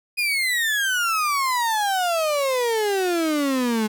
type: exponential sweep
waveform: 35% pulse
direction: down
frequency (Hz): 2489 to 210.7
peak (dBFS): -18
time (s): 0.17-3.88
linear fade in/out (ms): 20
effects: none